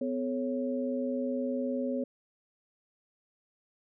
sine tone cluster, 252.5 / 431.5 / 551 Hz, B3 / A4 / C#5, +39 / -34 / -11 cents, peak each -31 / -38 / -34 dBFS, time 0.01-2.04 s, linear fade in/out 5 ms, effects none

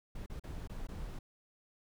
brown noise with dropouts, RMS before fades -42 dBFS, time 0.15-1.19 s, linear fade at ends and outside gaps 5 ms, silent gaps 0.262-0.298 / 0.397-0.437 / 0.675-0.695 / 0.871-0.886 s, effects none

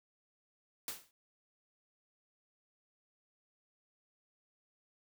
white noise with exponential decay, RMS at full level -37 dBFS, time 0.88-1.11 s, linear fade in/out 1 ms, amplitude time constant 49 ms, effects none

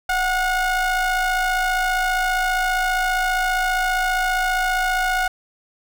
square ring-modulated tone, 357.5 Hz, F4, 41 cents sharp, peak -16 dBFS, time 0.09-5.28 s, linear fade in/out 5 ms, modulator 1100 Hz, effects none

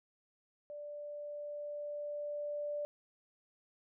sine tone with level ramp, 587.3 Hz, D5, in tune, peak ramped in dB -43 to -35 dBFS, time 0.7-2.85 s, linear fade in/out 0 ms, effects none

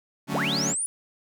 sawtooth chord, D major seventh, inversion none, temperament equal, 146.83 / 185 / 220 / 277.2 Hz, D3 / F#3 / A3 / C#4, 0 / 0 / 0 / 0 cents, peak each -28 dBFS, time 0.27-0.75 s, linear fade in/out 50 ms
sine linear sweep, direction up, 281.9 to 9956 Hz, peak -25 dBFS, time 0.34-0.86 s, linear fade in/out 0 ms
effects none

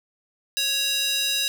square tone with high-pass filter, 554.4 Hz, C#5, in tune, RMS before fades -24 dBFS, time 0.57-1.48 s, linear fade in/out 0 ms, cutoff 3500 Hz, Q 2.2, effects none

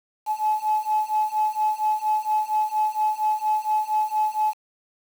sine beating tone pair, 855 / 859.3 Hz, A5 / A5, -50 / -41 cents, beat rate 4.3 Hz, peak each -23 / -22 dBFS, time 0.26-4.54 s, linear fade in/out 50 ms, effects tanh soft clip ceiling -14 dBFS + 7-bit

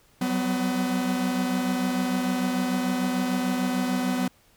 45% pulse tone cluster, 184.2 / 190.9 / 251.1 Hz, F#3 / G3 / B3, -7 / -46 / +29 cents, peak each -31 / -31 / -25 dBFS, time 0.21-4.28 s, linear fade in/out 5 ms, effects pink hiss -60 dBFS RMS until 4.56 s

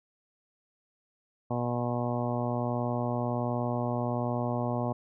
harmonic tone with a mistuned harmonic, 121.3 Hz, B2, 31 cents flat, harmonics 1 / 2 / 3 / 4 / 5 / 6 / 7 / 8 / 9, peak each -32 / -33 / -39 / -39 / -35 / -38 / -39 / -43 / -42 dBFS, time 1.5-4.93 s, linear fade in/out 10 ms, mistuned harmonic 9, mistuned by -18 cents, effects none

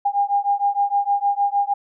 sine beating tone pair, 804 / 810.5 Hz, G5 / G#5, +44 / -42 cents, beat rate 6.5 Hz, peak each -20 dBFS, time 0.05-1.74 s, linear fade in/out 10 ms, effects none

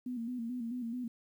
sine tone with vibrato, 239.8 Hz, A#3, 49 cents sharp, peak -35 dBFS, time 0.06-1.08 s, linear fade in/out 5 ms, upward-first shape square, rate 4.6 Hz, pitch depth 69 cents each way, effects 11-bit

